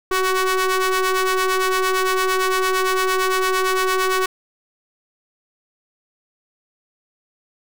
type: ring-modulated tone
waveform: sawtooth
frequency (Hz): 373.3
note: F#4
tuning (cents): +15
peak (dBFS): -10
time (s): 0.11-4.26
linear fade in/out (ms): 5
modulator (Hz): 751
effects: none